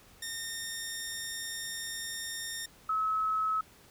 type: tone pair in turn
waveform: 10% pulse / sine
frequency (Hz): 1830 / 1289.9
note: A#6 / E6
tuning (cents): -32 / -38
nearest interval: tritone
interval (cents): 606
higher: first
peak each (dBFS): -27 / -27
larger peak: neither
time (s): 0.22-2.66 / 2.89-3.61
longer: first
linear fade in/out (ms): 5
effects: pink hiss -58 dBFS RMS until 3.9 s